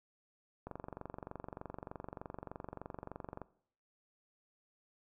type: click train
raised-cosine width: 1 ms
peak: -29 dBFS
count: 65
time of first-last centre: 0.67-3.417 s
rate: 23.3 Hz
effects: noise-tail reverb RT60 0.6 s tail -19 dB re dry